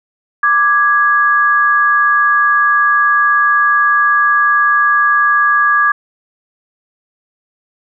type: tone pair together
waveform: sine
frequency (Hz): 1177.3 / 1661.2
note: D6 / G#6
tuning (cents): +4 / 0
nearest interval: tritone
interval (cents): 596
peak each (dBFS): -11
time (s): 0.43-5.92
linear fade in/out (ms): 5
effects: none